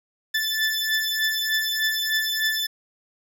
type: beating tone pair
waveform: 20% pulse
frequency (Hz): 1753 / 1756.3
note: A6 / A6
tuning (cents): -7 / -4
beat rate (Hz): 3.3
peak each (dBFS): -20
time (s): 0.34-2.67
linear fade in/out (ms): 10
effects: none